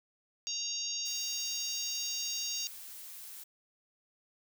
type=harmonic tone; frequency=932.3 Hz; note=A#5; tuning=in tune; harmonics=3 / 4 / 5 / 6 / 7; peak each=-43 / -43 / -39 / -41 / -38 dBFS; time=0.47-2.67 s; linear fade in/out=0 ms
type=noise; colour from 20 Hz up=blue; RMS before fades=-47 dBFS; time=1.05-3.44 s; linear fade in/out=10 ms
effects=none